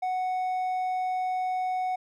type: tone with hard clipping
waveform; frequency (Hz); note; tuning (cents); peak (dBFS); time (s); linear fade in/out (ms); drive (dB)
sine; 740; F#5; 0; -27; 0.02-1.96; 10; 3
effects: none